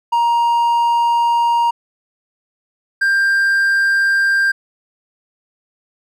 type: tone pair in turn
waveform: triangle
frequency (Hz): 940 / 1589.1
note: A#5 / G6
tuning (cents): +14 / +23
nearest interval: major sixth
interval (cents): 909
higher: second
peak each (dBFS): -10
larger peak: neither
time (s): 0.12-1.71 / 3.01-4.52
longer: first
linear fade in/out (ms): 10
effects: none